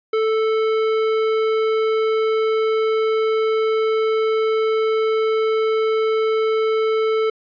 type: tone with tanh clipping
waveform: sine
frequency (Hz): 440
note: A4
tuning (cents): 0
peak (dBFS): -18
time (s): 0.13-7.3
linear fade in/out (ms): 5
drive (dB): 15
effects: resampled to 11025 Hz